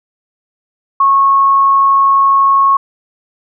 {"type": "tone", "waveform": "sine", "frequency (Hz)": 1097, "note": "C#6", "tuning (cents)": -18, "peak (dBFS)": -6, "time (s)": [1, 2.77], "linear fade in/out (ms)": 5, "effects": []}